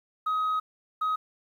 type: tone bursts at uneven times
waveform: sine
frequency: 1263 Hz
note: D#6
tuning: 26 cents sharp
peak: -22 dBFS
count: 2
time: 0.26-0.6 / 1.01-1.16 s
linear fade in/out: 10 ms
effects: tanh soft clip ceiling -23 dBFS + 10-bit